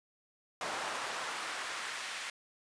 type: noise with high-pass filter sweep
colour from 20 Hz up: brown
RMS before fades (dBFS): -39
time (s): 0.61-2.3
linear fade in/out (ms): 2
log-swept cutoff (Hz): 800 to 1900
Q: 0.98
effects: resampled to 22050 Hz